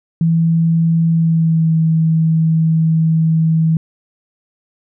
sine tone with pitch glide, 164.81 to 161.14 Hz, E3 to E3, 0 to -39 cents, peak -10 dBFS, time 0.21-3.77 s, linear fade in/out 2 ms, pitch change -39 cents, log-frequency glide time 1.09-1.75 s, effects none

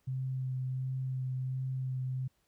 sine tone with vibrato, 130 Hz, C3, 11 cents flat, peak -32 dBFS, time 0.07-2.28 s, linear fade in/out 10 ms, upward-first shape sine, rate 1.4 Hz, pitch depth 13 cents each way, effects pink hiss -75 dBFS RMS until 2.47 s

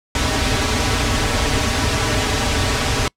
pink noise with comb filter, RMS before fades -18 dBFS, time 0.15-3.08 s, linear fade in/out 2 ms, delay 5.7 ms, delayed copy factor -0.95, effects noise-tail reverb RT60 0.1 s tail -26 dB re dry + low-pass 7000 Hz 12 dB/octave

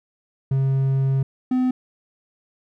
triangle tone pair in turn, 134.7 / 254.3 Hz, C#3 / C4, -49 / -49 cents, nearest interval major seventh, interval 1100 cents, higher second, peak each -15 dBFS, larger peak neither, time 0.51-1.23 / 1.51-1.71 s, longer first, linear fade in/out 5 ms, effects none

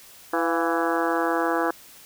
harmonic tone with a mistuned harmonic, 165.9 Hz, E3, 11 cents sharp, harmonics 2 / 3 / 4 / 5 / 6 / 7 / 8 / 9 / 10, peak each -26 / -28 / -29 / -30 / -31 / -31 / -32 / -33 / -33 dBFS, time 0.33-1.71 s, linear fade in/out 5 ms, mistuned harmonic 4, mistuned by +63 cents, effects white hiss -48 dBFS RMS until 2.05 s

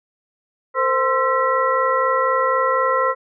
sine tone cluster, 457 / 521 / 1045 / 1337 / 1938 Hz, A#4 / C5 / C6 / E6 / B6, -34 / -7 / -2 / +24 / -33 cents, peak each -28 / -20 / -20 / -21 / -26 dBFS, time 0.74-3.15 s, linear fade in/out 50 ms, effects none

